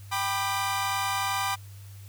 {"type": "chord", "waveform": "sawtooth", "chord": "G major", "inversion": "none", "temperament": "equal with one note detuned", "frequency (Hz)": [784, 987.8, 1197.3], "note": ["G5", "B5", "D6"], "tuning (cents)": [0, 0, 33], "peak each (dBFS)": -27, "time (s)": [0.11, 1.56], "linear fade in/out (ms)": 20, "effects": ["added 99 Hz sine -42 dBFS peak until 2.08 s", "white hiss -55 dBFS RMS until 2.08 s"]}